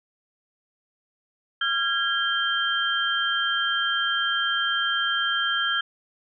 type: tone cluster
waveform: sine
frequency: 1378 / 1638 / 3150 Hz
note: F6 / G#6 / G7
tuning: -24 / -24 / +8 cents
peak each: -26 dBFS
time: 1.61-5.81 s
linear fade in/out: 5 ms
effects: none

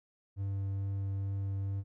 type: tone with vibrato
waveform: triangle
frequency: 98.1 Hz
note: G2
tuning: 2 cents sharp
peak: -30 dBFS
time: 0.36-1.84 s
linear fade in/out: 50 ms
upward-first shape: triangle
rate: 2.3 Hz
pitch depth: 8 cents each way
effects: none

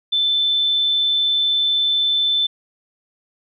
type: tone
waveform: sine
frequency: 3528 Hz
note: A7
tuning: 4 cents sharp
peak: -15 dBFS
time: 0.12-2.47 s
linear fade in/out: 10 ms
effects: none

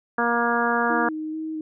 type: harmonic tone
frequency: 236.2 Hz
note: A#3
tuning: 23 cents sharp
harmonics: 1 / 2 / 3 / 4 / 5 / 6 / 7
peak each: -27 / -27 / -27 / -27 / -27 / -27 / -27 dBFS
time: 0.18-1.09 s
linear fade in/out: 5 ms
type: tone with vibrato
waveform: sine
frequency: 313.6 Hz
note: D#4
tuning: 14 cents sharp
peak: -27 dBFS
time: 0.9-1.61 s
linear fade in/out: 2 ms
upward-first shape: square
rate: 2.3 Hz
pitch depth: 13 cents each way
effects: none

